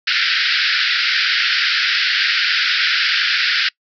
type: band-pass noise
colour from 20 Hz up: pink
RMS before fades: -17 dBFS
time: 0.07-3.69 s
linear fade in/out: 5 ms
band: 1400 to 5200 Hz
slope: 96 dB/octave
effects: noise-tail reverb RT60 0.1 s tail -25 dB re dry